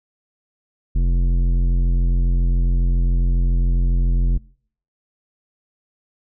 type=tone with tanh clipping; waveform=sine; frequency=43.65 Hz; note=F1; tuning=in tune; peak=-16 dBFS; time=0.95-4.38 s; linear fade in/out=10 ms; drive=12 dB; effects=noise-tail reverb RT60 0.6 s tail -25 dB re dry